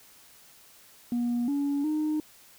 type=tone with pitch steps; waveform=sine; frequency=240 / 283.8 / 306.5 Hz; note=B3 / C#4 / D#4; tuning=-49 / +41 / -26 cents; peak=-23 dBFS; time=1.12-2.2 s; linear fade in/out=2 ms; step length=360 ms; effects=tanh soft clip ceiling -23 dBFS + white hiss -55 dBFS RMS until 2.58 s